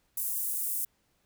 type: high-pass noise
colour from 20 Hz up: pink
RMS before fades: -32 dBFS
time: 0.17-0.85 s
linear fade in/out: 5 ms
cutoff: 9700 Hz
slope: 24 dB/octave
effects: pink hiss -72 dBFS RMS until 1.25 s